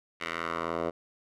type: tone with band-pass filter sweep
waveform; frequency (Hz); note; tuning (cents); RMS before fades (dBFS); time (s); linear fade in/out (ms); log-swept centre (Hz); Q
10% pulse; 83.4; E2; +21; -33; 0.2-0.91; 20; 2200 to 630; 1.6
effects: none